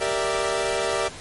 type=chord; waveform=sawtooth; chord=E half-diminished seventh; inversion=first; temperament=equal; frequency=392 / 466.2 / 587.3 / 659.3 Hz; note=G4 / Bb4 / D5 / E5; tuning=0 / 0 / 0 / 0 cents; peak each=-24 dBFS; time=0-1.09 s; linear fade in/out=20 ms; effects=pink hiss -39 dBFS RMS until 1.2 s + MP3 48 kbps